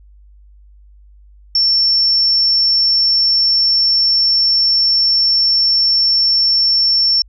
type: tone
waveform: sine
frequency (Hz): 5420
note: E8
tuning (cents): +47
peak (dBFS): -10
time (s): 1.55-7.22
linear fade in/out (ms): 2
effects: added 50 Hz sine -41 dBFS peak until 7.28 s